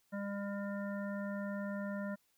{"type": "harmonic tone", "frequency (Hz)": 201, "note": "G3", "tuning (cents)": 44, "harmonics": [1, 3, 5, 7, 9], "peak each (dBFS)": [-38, -43, -52, -49, -51], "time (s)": [0.12, 2.16], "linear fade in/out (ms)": 20, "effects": ["white hiss -75 dBFS RMS until 2.37 s"]}